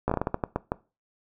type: slowing click train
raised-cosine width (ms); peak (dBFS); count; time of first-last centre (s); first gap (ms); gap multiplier
1; -11; 11; 0.08-0.719; 15; 1.3
effects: noise-tail reverb RT60 0.3 s tail -20 dB re dry